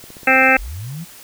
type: click train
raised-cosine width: 2 ms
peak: -26 dBFS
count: 8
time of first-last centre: 0.04-0.489 s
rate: 15.6 Hz
type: harmonic tone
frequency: 262.4 Hz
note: C4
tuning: 5 cents sharp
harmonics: 1 / 2 / 3 / 5 / 6 / 7 / 8 / 9 / 10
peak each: -21 / -19 / -18 / -21 / -17 / -20 / -17 / -20 / -17 dBFS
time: 0.27-0.57 s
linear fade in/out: 5 ms
type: linear sweep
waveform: sine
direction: up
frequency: 33 to 177.1 Hz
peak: -26 dBFS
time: 0.57-1.05 s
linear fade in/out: 20 ms
effects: white hiss -41 dBFS RMS until 1.23 s